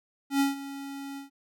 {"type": "tone with ADSR envelope", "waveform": "square", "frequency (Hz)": 277.2, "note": "C#4", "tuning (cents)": 0, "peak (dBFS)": -21, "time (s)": [0.3, 1.3], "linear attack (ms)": 100, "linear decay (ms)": 150, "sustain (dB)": -16, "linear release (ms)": 130, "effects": []}